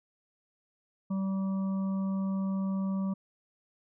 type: harmonic tone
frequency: 192.8 Hz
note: G3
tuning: 28 cents flat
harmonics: 1 / 3 / 5 / 6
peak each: -28 / -45 / -49 / -48 dBFS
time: 1.1-3.14 s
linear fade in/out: 10 ms
effects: none